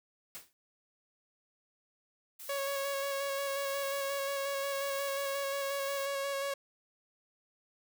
white noise with exponential decay, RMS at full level -41 dBFS, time 0.35-0.53 s, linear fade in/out 0 ms, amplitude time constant 39 ms
blue noise with tremolo, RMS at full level -45 dBFS, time 2.39-6.06 s, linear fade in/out 10 ms, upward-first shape triangle, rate 0.86 Hz, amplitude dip 40%
sawtooth tone with vibrato, 554.4 Hz, C#5, in tune, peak -29 dBFS, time 2.49-6.54 s, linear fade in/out 5 ms, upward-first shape square, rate 5.6 Hz, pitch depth 15 cents each way
effects none

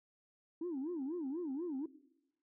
sine tone with vibrato, 305.8 Hz, D#4, 30 cents flat, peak -35 dBFS, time 0.61-1.86 s, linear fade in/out 5 ms, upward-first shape sine, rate 4.1 Hz, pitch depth 280 cents each way, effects noise-tail reverb RT60 0.9 s tail -17 dB re dry + tanh soft clip ceiling -34 dBFS

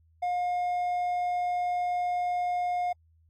sine tone with hard clipping, 714 Hz, F5, 38 cents sharp, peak -27 dBFS, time 0.22-2.93 s, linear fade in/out 10 ms, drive 3 dB, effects added 81 Hz sine -60 dBFS peak until 3.29 s + AAC 64 kbps

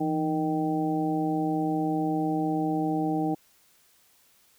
harmonic tone with a mistuned harmonic, 155.56 Hz, D#3, in tune, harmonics 1 / 2 / 3 / 4 / 5, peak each -32 / -26 / -36 / -38 / -31 dBFS, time 0-3.35 s, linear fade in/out 10 ms, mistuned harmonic 1, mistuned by +110 cents, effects white hiss -62 dBFS RMS until 4.58 s

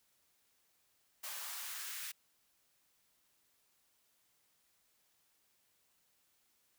white noise with high-pass filter sweep, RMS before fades -44 dBFS, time 1.23-2.12 s, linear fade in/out 10 ms, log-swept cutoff 790 to 1800 Hz, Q 1.4, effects white hiss -75 dBFS RMS until 6.78 s

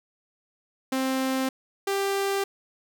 sawtooth tone pair in turn, 263.2 / 394.4 Hz, C4 / G4, +10 / +11 cents, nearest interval perfect fifth, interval 701 cents, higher second, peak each -20 dBFS, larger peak neither, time 0.92-1.49 / 1.87-2.44 s, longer neither, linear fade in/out 5 ms, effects none

